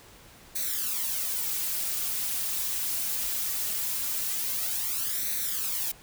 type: noise with flanger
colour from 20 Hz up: blue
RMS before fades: -30 dBFS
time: 0.55-5.92 s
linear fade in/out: 10 ms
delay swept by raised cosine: 0.49 to 5.99 ms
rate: 0.21 Hz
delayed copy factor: +0.8
effects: pink hiss -52 dBFS RMS until 6.02 s